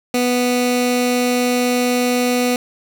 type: tone with notch filter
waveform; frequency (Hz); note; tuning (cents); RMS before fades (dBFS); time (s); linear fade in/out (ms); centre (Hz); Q
15% pulse; 246.9; B3; 0; -17; 0.14-2.56; 2; 950; 1.5
effects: none